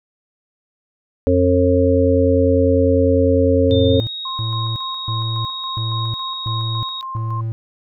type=harmonic tone; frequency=90 Hz; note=F#2; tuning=47 cents flat; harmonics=1 / 3 / 5 / 6; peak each=-17 / -17 / -17 / -17 dBFS; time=1.27-4 s; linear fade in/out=0 ms
type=tone bursts; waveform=triangle; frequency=112.4 Hz; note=A2; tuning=37 cents sharp; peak=-18 dBFS; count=6; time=3.7-7.52 s; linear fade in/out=0 ms; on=370 ms; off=320 ms
type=tone with pitch glide; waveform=sine; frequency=3605 to 3769 Hz; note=A7 to A#7; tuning=+41 to +18 cents; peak=-25 dBFS; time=3.71-7.01 s; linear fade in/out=0 ms; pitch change=+77 cents; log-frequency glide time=3.87-4.1 s
type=tone with tremolo; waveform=sine; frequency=1056 Hz; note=C6; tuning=16 cents sharp; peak=-25 dBFS; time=4.25-7.41 s; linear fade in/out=5 ms; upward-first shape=square; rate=3.6 Hz; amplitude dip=50%
effects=none